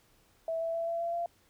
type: tone with pitch steps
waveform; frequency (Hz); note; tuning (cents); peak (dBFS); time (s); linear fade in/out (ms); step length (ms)
sine; 655 / 661.1 / 667.2 / 673.4 / 679.7 / 686; E5 / E5 / E5 / E5 / F5 / F5; -11 / +5 / +21 / +37 / -47 / -31; -30; 0.48-1.26; 2; 130
effects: pink hiss -66 dBFS RMS until 1.49 s